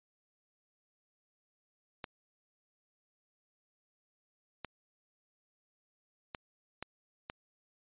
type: clicks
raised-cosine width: 0.3 ms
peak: -23 dBFS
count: 5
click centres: 2.042 / 4.647 / 6.348 / 6.826 / 7.299 s
effects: resampled to 8000 Hz

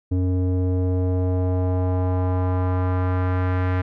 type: tone with low-pass filter sweep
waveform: square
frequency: 91.6 Hz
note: F#2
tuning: 17 cents flat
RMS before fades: -21 dBFS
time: 0.11-3.82 s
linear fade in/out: 10 ms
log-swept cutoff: 340 to 1800 Hz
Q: 1.6
effects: none

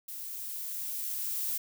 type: noise with level ramp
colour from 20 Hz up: violet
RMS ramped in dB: -41 to -32 dBFS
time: 0.08-1.58 s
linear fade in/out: 5 ms
effects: none

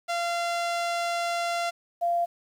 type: tone pair in turn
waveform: sawtooth / sine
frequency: 688 / 690.8 Hz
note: F5 / F5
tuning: -26 / -19 cents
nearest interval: unison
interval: 7 cents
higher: second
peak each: -22 dBFS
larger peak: neither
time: 0.08-1.71 / 2.01-2.26 s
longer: first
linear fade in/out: 20 ms
effects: low-pass 8000 Hz 12 dB/octave + 9-bit

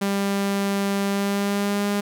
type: tone with pitch glide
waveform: sawtooth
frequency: 198.7 to 203.3 Hz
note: G3 to G#3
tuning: +24 to -37 cents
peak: -17 dBFS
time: 0.01-2.01 s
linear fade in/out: 10 ms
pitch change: +39 cents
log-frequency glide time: 1.07-1.87 s
effects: none

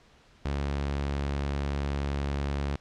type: tone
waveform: sawtooth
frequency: 70.5 Hz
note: C#2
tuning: 30 cents sharp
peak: -24 dBFS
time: 0.45-2.76 s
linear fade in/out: 5 ms
effects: pink hiss -59 dBFS RMS until 2.8 s + low-pass 5000 Hz 12 dB/octave

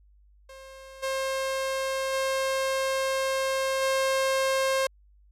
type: tone with level steps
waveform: sawtooth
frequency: 533 Hz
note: C5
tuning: 32 cents sharp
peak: -40 / -23 / -21 / -19 dBFS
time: 0.49-4.87 s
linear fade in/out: 5 ms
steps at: 1.02 / 2.12 / 3.81 s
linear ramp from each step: 20 ms
effects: added 50 Hz sine -55 dBFS peak until 5.31 s + low-pass 12000 Hz 12 dB/octave

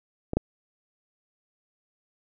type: clicks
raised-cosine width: 2 ms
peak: -15 / -8 dBFS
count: 2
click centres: 0.334 / 0.37 s
effects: none

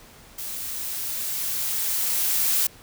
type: noise with level ramp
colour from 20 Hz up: blue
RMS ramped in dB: -33 to -21 dBFS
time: 0.38-2.67 s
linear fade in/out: 5 ms
effects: pink hiss -49 dBFS RMS until 2.82 s

